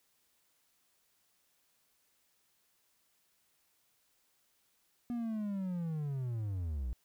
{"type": "linear sweep", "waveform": "triangle", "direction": "down", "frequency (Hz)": [243.4, 56], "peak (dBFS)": -32, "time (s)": [5.1, 6.93], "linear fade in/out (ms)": 0, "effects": ["white hiss -74 dBFS RMS until 7.04 s"]}